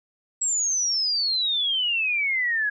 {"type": "exponential sweep", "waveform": "sine", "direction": "down", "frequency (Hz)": [7760, 1650], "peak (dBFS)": -21, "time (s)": [0.41, 2.7], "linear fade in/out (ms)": 10, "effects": []}